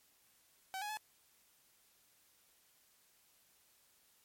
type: tone with pitch steps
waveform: sawtooth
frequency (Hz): 764 / 834 / 857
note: G5 / G#5 / A5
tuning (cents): -45 / +7 / -46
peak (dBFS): -36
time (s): 0.74-0.971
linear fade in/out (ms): 0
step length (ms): 77
effects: white hiss -70 dBFS RMS until 4.24 s + MP3 64 kbps